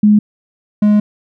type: tone pair in turn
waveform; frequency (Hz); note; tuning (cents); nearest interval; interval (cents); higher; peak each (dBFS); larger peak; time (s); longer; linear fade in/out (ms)
sine / triangle; 209.7 / 209; G#3 / G#3; +17 / +11; unison; 6; first; -5; neither; 0.03-0.19 / 0.82-1; second; 5
effects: none